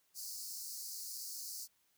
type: high-pass noise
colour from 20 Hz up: pink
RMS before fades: -45 dBFS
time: 0.14-1.68 s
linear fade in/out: 50 ms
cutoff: 4400 Hz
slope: 96 dB/octave
effects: white hiss -75 dBFS RMS until 1.97 s